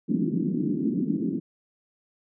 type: band-pass noise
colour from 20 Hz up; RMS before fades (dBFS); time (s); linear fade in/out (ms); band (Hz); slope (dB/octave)
white; -26; 0.08-1.4; 20; 160 to 320; 48
effects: none